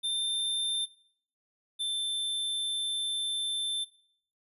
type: tone pair in turn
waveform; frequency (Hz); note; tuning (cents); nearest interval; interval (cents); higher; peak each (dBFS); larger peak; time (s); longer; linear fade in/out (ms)
square; 3583 / 3550; A7 / A7; +31 / +15; unison; 16; first; -29 / -30; first; 0.03-0.86 / 1.79-3.85; second; 20
effects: noise-tail reverb RT60 0.6 s tail -17 dB re dry + resampled to 32000 Hz